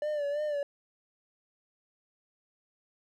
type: tone with vibrato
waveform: triangle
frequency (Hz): 587.3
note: D5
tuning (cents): 0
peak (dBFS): -27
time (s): 0.02-0.63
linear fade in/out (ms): 2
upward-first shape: sine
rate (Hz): 3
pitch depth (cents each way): 57
effects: none